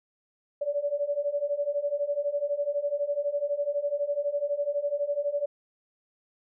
sine beating tone pair, 569 / 581 Hz, C#5 / D5, +45 / -19 cents, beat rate 12 Hz, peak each -30 / -28 dBFS, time 0.61-5.46 s, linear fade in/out 10 ms, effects none

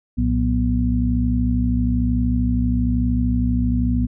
harmonic tone with a mistuned harmonic, 61.1 Hz, B1, 18 cents flat, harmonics 1 / 2 / 3 / 4, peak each -20 / -23 / -28 / -20 dBFS, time 0.17-4.07 s, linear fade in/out 20 ms, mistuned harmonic 2, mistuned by -120 cents, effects none

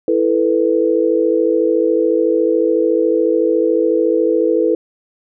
sine chord, E suspended fourth, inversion none, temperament equal, 329.6 / 440 / 493.9 Hz, E4 / A4 / B4, 0 / 0 / 0 cents, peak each -16 dBFS, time 0.08-4.75 s, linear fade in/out 2 ms, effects none

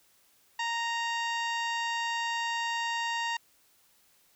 harmonic tone, 930 Hz, A#5, 4 cents flat, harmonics 1 / 2 / 3 / 4 / 5 / 6 / 7 / 8, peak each -32 / -34 / -37 / -42 / -45 / -48 / -50 / -48 dBFS, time 0.59-3.37 s, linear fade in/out 5 ms, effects white hiss -65 dBFS RMS until 4.35 s

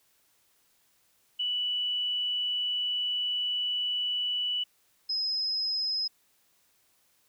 sine tone pair in turn, 2960 / 5094 Hz, F#7 / D#8, 0 / +40 cents, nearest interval major sixth, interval 940 cents, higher second, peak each -27 dBFS, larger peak neither, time 1.39-4.64 / 5.09-6.08 s, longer first, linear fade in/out 10 ms, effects white hiss -68 dBFS RMS until 7.28 s

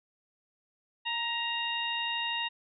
harmonic tone with a mistuned harmonic, 932.3 Hz, A#5, in tune, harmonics 1 / 2 / 3 / 4, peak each -36 / -37 / -33 / -37 dBFS, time 1.05-2.49 s, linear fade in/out 20 ms, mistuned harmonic 2, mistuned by +19 cents, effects none

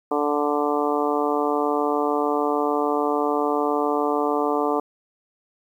harmonic tone, 146.83 Hz, D3, in tune, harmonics 2 / 3 / 4 / 5 / 6 / 7 / 8, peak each -26 / -24 / -29 / -27 / -29 / -30 / -29 dBFS, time 0.11-4.8 s, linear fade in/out 5 ms, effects 9-bit

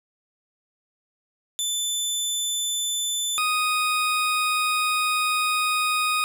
20% pulse tone pair in turn, 3520 / 1244.5 Hz, A7 / D#6, 0 / 0 cents, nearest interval octave + tritone, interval 1800 cents, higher first, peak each -18 / -16 dBFS, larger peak second, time 1.59-3.38 / 3.38-6.24 s, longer second, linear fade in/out 0 ms, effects none

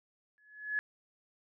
sine tone with exponential growth, 1700 Hz, G#6, 40 cents sharp, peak -27 dBFS, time 0.38-0.79 s, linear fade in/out 0 ms, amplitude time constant 88 ms, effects none

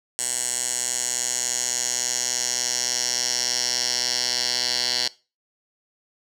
10% pulse tone with band-pass filter sweep, 123.47 Hz, B2, in tune, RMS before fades -25 dBFS, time 0.19-5.08 s, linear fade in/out 0 ms, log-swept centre 7900 to 4700 Hz, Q 4.2, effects noise-tail reverb RT60 0.3 s tail -20 dB re dry

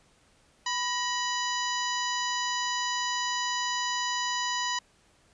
harmonic tone with a mistuned harmonic, 990 Hz, B5, 4 cents sharp, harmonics 1 / 2 / 3 / 4 / 5 / 6 / 7, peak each -31 / -34 / -36 / -37 / -38 / -39 / -39 dBFS, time 0.66-4.79 s, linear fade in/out 5 ms, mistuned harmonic 2, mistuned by -75 cents, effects pink hiss -63 dBFS RMS until 5.33 s + resampled to 22050 Hz

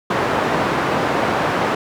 white band-pass noise, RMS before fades -19 dBFS, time 0.1-1.75 s, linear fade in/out 5 ms, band 120 to 1100 Hz, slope 12 dB/octave, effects none

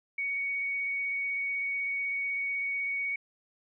sine tone with vibrato, 2236 Hz, C#7, 14 cents sharp, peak -29 dBFS, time 0.18-3.16 s, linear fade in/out 5 ms, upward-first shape sine, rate 16 Hz, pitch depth 10 cents each way, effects none

